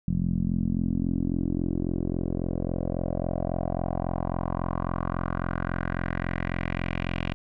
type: tone with low-pass filter sweep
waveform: 10% pulse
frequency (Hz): 43.65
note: F1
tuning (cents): 0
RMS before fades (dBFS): -28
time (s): 0.08-7.34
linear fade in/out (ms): 0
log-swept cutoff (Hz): 180 to 2800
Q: 3
effects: none